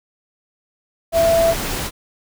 sine tone in noise, 665 Hz, E5, 15 cents sharp, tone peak -12 dBFS, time 1.12-1.55 s, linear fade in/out 50 ms, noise pink, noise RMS -24 dBFS, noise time 1.12-1.91 s, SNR +9 dB, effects none

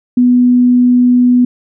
sine tone, 246.9 Hz, B3, in tune, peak -5 dBFS, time 0.17-1.45 s, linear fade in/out 5 ms, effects none

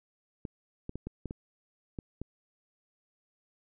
clicks, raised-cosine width 3 ms, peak -24 dBFS, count 8, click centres 0.452 / 0.894 / 0.956 / 1.07 / 1.257 / 1.309 / 1.988 / 2.216 s, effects none

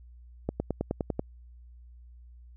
accelerating click train, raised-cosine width 2 ms, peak -15 dBFS, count 8, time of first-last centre 0.49-1.194 s, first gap 110 ms, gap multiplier 0.97, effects added 60 Hz sine -48 dBFS peak until 2.56 s

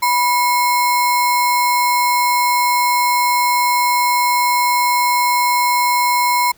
sine tone with sample-and-hold, 980 Hz, B5, 14 cents flat, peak -12 dBFS, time 0.02-6.52 s, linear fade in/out 10 ms, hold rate 3150 Hz, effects pink hiss -51 dBFS RMS until 6.57 s

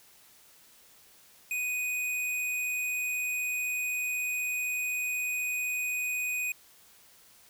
square tone, 2489 Hz, D#7, in tune, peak -30 dBFS, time 1.51-6.52 s, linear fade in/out 2 ms, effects white hiss -58 dBFS RMS until 7.49 s

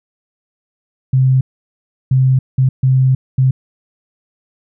sine tone bursts at uneven times, 130.81 Hz, C3, in tune, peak -8 dBFS, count 5, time 1.13-1.41 / 2.11-2.39 / 2.58-2.69 / 2.83-3.15 / 3.38-3.51 s, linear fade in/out 5 ms, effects none

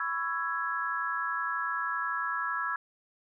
sine chord, C# minor seventh, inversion third, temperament just, 997.9 / 1108.7 / 1330.5 / 1663.1 Hz, B5 / C#6 / E6 / G#6, +18 / 0 / +16 / +2 cents, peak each -38 / -37 / -33 / -33 dBFS, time 0-2.76 s, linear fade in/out 2 ms, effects none

